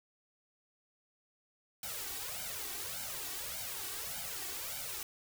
white noise with flanger, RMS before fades -41 dBFS, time 1.83-5.03 s, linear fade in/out 2 ms, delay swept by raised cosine 1.3 to 2.7 ms, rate 1.7 Hz, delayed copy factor +0.95, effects none

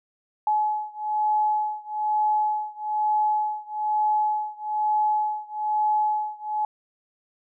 sine beating tone pair, 850 / 851.1 Hz, G#5 / G#5, +40 / +42 cents, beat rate 1.1 Hz, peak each -24 / -25 dBFS, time 0.47-6.65 s, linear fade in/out 2 ms, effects none

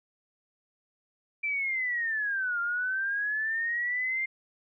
sine linear two-way sweep, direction down then up, 2349 to 1388 to 2115 Hz, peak -27 dBFS, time 1.43-4.26 s, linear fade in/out 10 ms, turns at 2.6 s, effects none

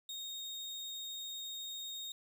35% pulse tone, 3714 Hz, A#7, 7 cents flat, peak -39 dBFS, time 0.09-2.12 s, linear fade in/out 2 ms, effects 11-bit

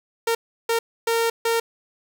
sawtooth tone bursts at uneven times, 459.9 Hz, A#4, 23 cents flat, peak -15 dBFS, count 4, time 0.27-0.35 / 0.69-0.79 / 1.07-1.3 / 1.45-1.6 s, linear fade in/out 5 ms, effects none

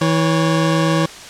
25% pulse tone pair together, 162.2 / 553.7 Hz, E3 / C#5, -28 / -2 cents, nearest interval octave + major sixth, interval 2126 cents, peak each -11 / -16 dBFS, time 0.01-1.06 s, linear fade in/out 5 ms, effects white hiss -35 dBFS RMS until 1.29 s + low-pass 7000 Hz 12 dB/octave

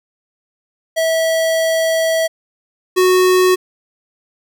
square tone pair in turn, 650 / 368.4 Hz, E5 / F#4, -24 / -7 cents, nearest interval minor seventh, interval 983 cents, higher first, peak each -14 / -10 dBFS, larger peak second, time 0.96-2.28 / 2.96-3.56 s, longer first, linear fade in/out 20 ms, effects none

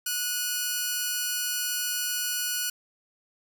5% pulse tone pair together, 1464.2 / 2489 Hz, F#6 / D#7, -19 / 0 cents, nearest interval major sixth, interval 919 cents, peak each -16 / -27 dBFS, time 0.06-2.7 s, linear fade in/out 5 ms, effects none

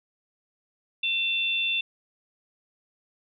sine tone pair together, 2700 / 3536 Hz, E7 / A7, +41 / +8 cents, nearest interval perfect fourth, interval 467 cents, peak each -25 / -28 dBFS, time 1.03-1.81 s, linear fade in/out 5 ms, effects none

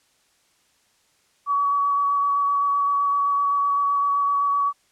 sine tone with vibrato, 1134 Hz, C#6, 39 cents sharp, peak -18 dBFS, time 1.46-4.73 s, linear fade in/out 50 ms, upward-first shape square, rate 7.8 Hz, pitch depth 10 cents each way, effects white hiss -63 dBFS RMS until 4.91 s + low-pass 9000 Hz 12 dB/octave

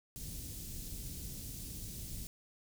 pink band-stop noise, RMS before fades -44 dBFS, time 0.16-2.27 s, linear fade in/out 0 ms, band 200 to 6000 Hz, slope 12 dB/octave, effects none

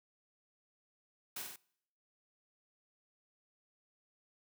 white noise with echo, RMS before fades -42 dBFS, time 1.36-1.42 s, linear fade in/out 5 ms, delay 47 ms, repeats 3, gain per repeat -3 dB, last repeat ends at 1.561 s, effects noise-tail reverb RT60 0.7 s tail -24 dB re dry + high-pass 150 Hz 12 dB/octave

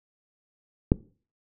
click, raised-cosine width 3 ms, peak -4 dBFS, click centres 0.919 s, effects noise-tail reverb RT60 0.4 s tail -21 dB re dry

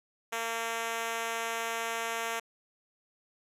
5% pulse tone with high-pass filter, 228.8 Hz, A#3, 32 cents flat, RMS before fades -34 dBFS, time 0.32-2.4 s, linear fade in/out 10 ms, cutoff 480 Hz, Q 1.1, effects resampled to 32000 Hz + 10-bit

